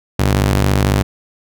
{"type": "ring-modulated tone", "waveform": "sawtooth", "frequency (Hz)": 98, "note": "G2", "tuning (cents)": 0, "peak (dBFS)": -5, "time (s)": [0.19, 1.03], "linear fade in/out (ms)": 5, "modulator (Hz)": 27, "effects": []}